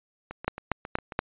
two click trains, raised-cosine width 0.5 ms, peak -9 / -22 dBFS, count 4 / 7, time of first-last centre 0.48-1.191 / 0.31-1.122 s, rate 4.22 / 7.39 Hz, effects resampled to 8000 Hz

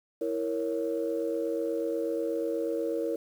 sine chord, A# diminished, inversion second, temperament equal, 329.6 / 466.2 / 554.4 Hz, E4 / A#4 / C#5, 0 / 0 / 0 cents, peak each -32 / -30 / -33 dBFS, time 0.21-3.16 s, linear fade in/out 5 ms, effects tanh soft clip ceiling -19 dBFS + 9-bit

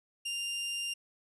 sawtooth tone, 2794 Hz, F7, in tune, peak -30 dBFS, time 0.25-0.94 s, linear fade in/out 10 ms, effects resampled to 24000 Hz + 12-bit

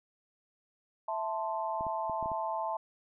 sine chord, A minor, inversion second, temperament equal, 659.3 / 880 / 1046.5 Hz, E5 / A5 / C6, 0 / 0 / 0 cents, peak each -36 / -34 / -38 dBFS, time 1.08-2.77 s, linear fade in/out 5 ms
clicks, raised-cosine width 3 ms, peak -32 dBFS, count 6, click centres 1.809 / 1.867 / 2.097 / 2.227 / 2.259 / 2.317 s
effects none

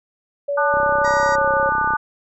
sine tone with pitch glide, 569 to 552.2 Hz, C#5 to C#5, +45 to -7 cents, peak -19 dBFS, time 0.48-1.7 s, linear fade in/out 10 ms, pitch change -52 cents, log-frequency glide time 1.13-1.5 s
sine chord, D major, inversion second, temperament equal with one note detuned, 880 / 1200 / 1480 Hz, A5 / D6 / F#6, 0 / +37 / 0 cents, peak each -21 dBFS, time 0.57-1.97 s, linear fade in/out 10 ms
click train, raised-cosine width 2 ms, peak -18 dBFS, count 40, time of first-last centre 0.74-1.936 s, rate 32.6 Hz
harmonic tone, 949 Hz, A#5, 31 cents sharp, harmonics 1 / 2 / 4 / 5 / 6 / 7 / 8, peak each -24 / -28 / -45 / -38 / -40 / -40 / -43 dBFS, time 1.04-1.36 s, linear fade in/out 10 ms
effects none

